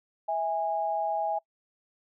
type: tone pair together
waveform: sine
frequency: 653 / 822.7 Hz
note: E5 / G#5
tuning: -17 / -17 cents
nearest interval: major third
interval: 400 cents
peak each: -30 / -28 dBFS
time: 0.28-1.39 s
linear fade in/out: 10 ms
effects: noise-tail reverb RT60 0.1 s tail -24 dB re dry